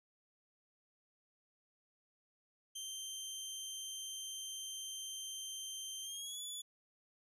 20% pulse tone with pitch glide, 3136 to 3440 Hz, G7 to A7, 0 to -40 cents, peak -37 dBFS, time 2.75-6.62 s, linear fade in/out 10 ms, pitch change +160 cents, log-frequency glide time 6.02-6.42 s, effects none

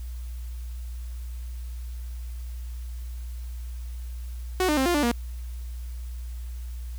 sawtooth tone with pitch steps, 370.1 / 301.2 / 264.6 / 350.1 / 293.5 / 237.5 Hz, F#4 / D4 / C4 / F4 / D4 / A#3, 0 / +44 / +20 / +4 / -1 / +33 cents, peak -17 dBFS, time 4.6-5.116 s, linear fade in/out 2 ms, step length 86 ms, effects added 60 Hz sine -32 dBFS peak until 6.98 s + white hiss -54 dBFS RMS until 6.98 s

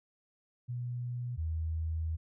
sine tone pair in turn, 122.2 / 80.48 Hz, B2 / E2, -18 / -41 cents, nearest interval perfect fifth, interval 723 cents, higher first, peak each -34 / -31 dBFS, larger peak second, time 0.68-1.37 / 1.37-2.17 s, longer second, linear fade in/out 20 ms, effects none

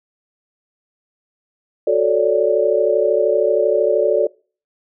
sine chord, D major seventh, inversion first, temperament equal, 370 / 440 / 554.4 / 587.3 Hz, F#4 / A4 / C#5 / D5, 0 / 0 / 0 / 0 cents, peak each -20 / -17 / -20 / -17 dBFS, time 1.87-4.27 s, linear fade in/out 5 ms, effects noise-tail reverb RT60 0.4 s tail -25 dB re dry

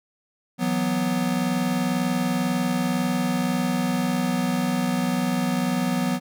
square chord, E suspended second, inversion none, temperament equal, 164.81 / 185 / 246.9 Hz, E3 / F#3 / B3, 0 / 0 / 0 cents, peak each -31 / -26 / -25 dBFS, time 0.58-6.2 s, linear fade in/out 50 ms, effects none

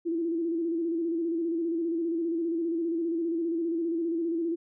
sine tone with vibrato, 333.3 Hz, E4, 19 cents sharp, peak -26 dBFS, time 0.05-4.56 s, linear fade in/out 20 ms, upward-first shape square, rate 15 Hz, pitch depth 47 cents each way, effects none

